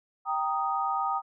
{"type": "chord", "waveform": "sine", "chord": "Eb major", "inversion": "first", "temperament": "equal", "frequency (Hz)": [784, 932.3, 1244.5], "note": ["G5", "Bb5", "Eb6"], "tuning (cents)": [0, 0, 0], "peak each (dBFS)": [-30, -32, -29], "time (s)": [0.25, 1.22], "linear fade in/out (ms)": 50, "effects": []}